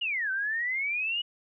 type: exponential two-way sweep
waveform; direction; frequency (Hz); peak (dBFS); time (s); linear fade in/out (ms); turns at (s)
sine; down then up; 2940 to 1518 to 2940; -27; 0.01-1.22; 10; 0.31
effects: none